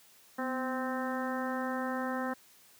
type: harmonic tone with a mistuned harmonic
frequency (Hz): 260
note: C4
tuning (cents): -11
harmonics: 1 / 2 / 3 / 4 / 5 / 6 / 7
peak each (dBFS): -35 / -38 / -40 / -41 / -42 / -43 / -43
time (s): 0.38-2.34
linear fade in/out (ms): 10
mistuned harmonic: 1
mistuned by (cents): -53
effects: white hiss -60 dBFS RMS until 2.79 s + high-pass 100 Hz 12 dB/octave